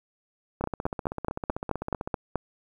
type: two click trains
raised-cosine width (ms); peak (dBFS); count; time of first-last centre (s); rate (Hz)
1; -17 / -12; 24 / 9; 0.61-2.075 / 0.64-2.357; 15.7 / 4.66
effects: 9-bit